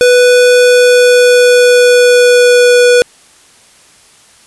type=tone with pitch glide; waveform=square; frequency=493.9 to 489.1 Hz; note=B4 to B4; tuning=0 to -17 cents; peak=-4 dBFS; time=0.01-3.02 s; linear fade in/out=0 ms; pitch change=-17 cents; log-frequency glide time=0.55-2.91 s; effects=white hiss -43 dBFS RMS until 4.46 s + resampled to 24000 Hz